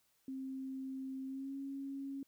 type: tone with pitch glide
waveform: sine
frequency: 265.1 to 274.4 Hz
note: C4 to C#4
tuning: +23 to -17 cents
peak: -40 dBFS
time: 0.28-2.23 s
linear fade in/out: 2 ms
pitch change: +60 cents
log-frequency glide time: 1.26-1.56 s
effects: white hiss -75 dBFS RMS until 2.27 s